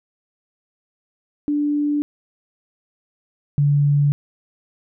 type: tone pair in turn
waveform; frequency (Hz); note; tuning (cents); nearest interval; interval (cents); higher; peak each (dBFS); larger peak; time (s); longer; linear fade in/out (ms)
sine; 293.2 / 144.08; D4 / D3; -3 / -33; octave; 1230; first; -17 / -13; second; 1.48-2.02 / 3.58-4.12; neither; 0
effects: none